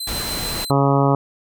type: tone with tremolo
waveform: sawtooth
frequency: 4066 Hz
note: B7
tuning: 50 cents sharp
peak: -22 dBFS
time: 0-0.71 s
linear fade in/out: 5 ms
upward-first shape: sine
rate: 6.9 Hz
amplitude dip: 30%
type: noise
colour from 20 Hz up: pink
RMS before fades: -27 dBFS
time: 0.07-0.65 s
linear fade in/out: 5 ms
type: harmonic tone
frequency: 138.9 Hz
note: C#3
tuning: 4 cents sharp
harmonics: 1 / 2 / 3 / 4 / 5 / 6 / 7 / 8 / 9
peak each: -17 / -20 / -22 / -23 / -24 / -25 / -25 / -26 / -27 dBFS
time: 0.7-1.15 s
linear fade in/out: 2 ms
effects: none